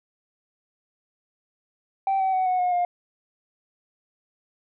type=tone with pitch steps; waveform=sine; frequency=777 / 762.8 / 748.8 / 735.1 / 721.6 / 708.4 Hz; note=G5 / G5 / F#5 / F#5 / F#5 / F5; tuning=-16 / -47 / +20 / -11 / -44 / +24 cents; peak=-18 dBFS; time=2.07-2.85 s; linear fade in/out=2 ms; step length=130 ms; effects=tanh soft clip ceiling -18 dBFS